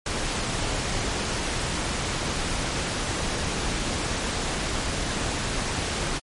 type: noise with ADSR envelope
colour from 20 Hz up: pink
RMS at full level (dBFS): -25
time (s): 0.06-6.2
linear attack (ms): 4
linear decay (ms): 5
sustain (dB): -2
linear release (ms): 31
effects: low-pass 9000 Hz 12 dB/octave + MP3 48 kbps